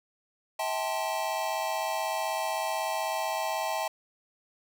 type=chord; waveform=square; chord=A minor seventh; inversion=second; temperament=equal with one note detuned; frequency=645.3 / 784 / 880 / 1046.5 Hz; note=E5 / G5 / A5 / C6; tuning=-37 / 0 / 0 / 0 cents; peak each=-34 / -35 / -34 / -39 dBFS; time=0.59-3.88 s; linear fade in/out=5 ms; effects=none